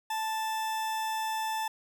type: tone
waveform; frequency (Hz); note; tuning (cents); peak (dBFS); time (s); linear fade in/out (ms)
40% pulse; 880; A5; 0; -29; 0.1-1.68; 5
effects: none